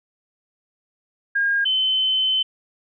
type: tone pair in turn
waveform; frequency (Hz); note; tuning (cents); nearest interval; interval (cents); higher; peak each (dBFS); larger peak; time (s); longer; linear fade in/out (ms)
sine; 1621 / 3060; G#6 / G7; -42 / -42; major seventh; 1100; second; -17; neither; 1.35-1.65 / 1.65-2.43; second; 10
effects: none